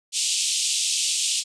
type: band-pass noise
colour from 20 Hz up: white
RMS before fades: -24 dBFS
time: 0.12-1.44 s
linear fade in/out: 50 ms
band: 2700 to 8800 Hz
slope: 48 dB/octave
effects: none